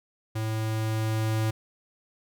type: tone with level ramp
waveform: square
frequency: 110 Hz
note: A2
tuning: in tune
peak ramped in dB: -28 to -24 dBFS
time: 0.35-1.51 s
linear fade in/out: 10 ms
effects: none